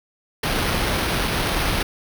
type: noise with sample-and-hold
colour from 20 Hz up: pink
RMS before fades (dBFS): -22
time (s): 0.43-1.83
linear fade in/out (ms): 5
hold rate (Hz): 7350
effects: none